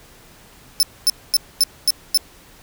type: tone bursts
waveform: sawtooth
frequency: 5280 Hz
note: E8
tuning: 2 cents sharp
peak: -9 dBFS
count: 6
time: 0.8-2.174 s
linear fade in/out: 0 ms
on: 29 ms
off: 240 ms
effects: pink hiss -47 dBFS RMS until 2.62 s